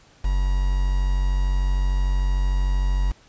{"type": "tone with quantisation", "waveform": "triangle", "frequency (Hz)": 46.61, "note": "F#1", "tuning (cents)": 13, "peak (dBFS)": -16, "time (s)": [0.24, 3.12], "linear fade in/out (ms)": 10, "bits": 6, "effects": ["pink hiss -54 dBFS RMS until 3.28 s", "resampled to 16000 Hz"]}